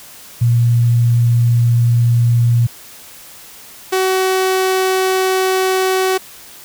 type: tone pair in turn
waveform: sine / sawtooth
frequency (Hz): 118.6 / 376.5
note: A#2 / F#4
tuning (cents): +30 / +30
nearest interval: octave + minor sixth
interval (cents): 2000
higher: second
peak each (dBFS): -9 / -9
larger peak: neither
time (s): 0.41-2.67 / 3.92-6.18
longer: neither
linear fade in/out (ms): 10
effects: white hiss -38 dBFS RMS until 6.64 s